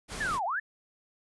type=noise; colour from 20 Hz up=pink; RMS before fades=-38 dBFS; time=0.08-0.4 s; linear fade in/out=50 ms
type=linear two-way sweep; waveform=sine; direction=down then up; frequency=1819 to 658 to 1819 Hz; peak=-28 dBFS; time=0.2-0.6 s; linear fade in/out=10 ms; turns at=0.45 s
effects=resampled to 24000 Hz